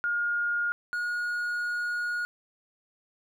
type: tone pair in turn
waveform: sine / triangle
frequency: 1422 / 1441.9 Hz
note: F6 / F#6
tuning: +31 / -45 cents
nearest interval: unison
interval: 24 cents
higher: second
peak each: -25 / -26 dBFS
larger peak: first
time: 0.04-0.72 / 0.93-2.25 s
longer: second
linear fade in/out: 0 ms
effects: none